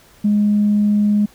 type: tone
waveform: sine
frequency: 207.7 Hz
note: G#3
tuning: in tune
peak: -11 dBFS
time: 0.24-1.26 s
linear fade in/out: 10 ms
effects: tanh soft clip ceiling -7 dBFS + pink hiss -49 dBFS RMS until 1.34 s